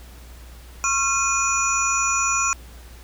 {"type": "tone cluster", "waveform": "sine", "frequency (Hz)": [1088, 1366, 2474, 5890, 6880], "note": ["C#6", "F6", "D#7", "F#8", "A8"], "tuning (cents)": [-33, -39, -10, -9, -40], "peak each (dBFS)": -25, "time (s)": [0.84, 2.53], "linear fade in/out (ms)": 0, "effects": ["added 60 Hz sine -40 dBFS peak until 3.03 s", "pink hiss -48 dBFS RMS until 3.03 s"]}